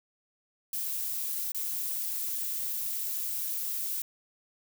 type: noise with dropouts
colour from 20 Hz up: violet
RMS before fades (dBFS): -33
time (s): 0.73-4.02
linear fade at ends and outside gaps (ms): 2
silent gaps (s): 1.519-1.546
effects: none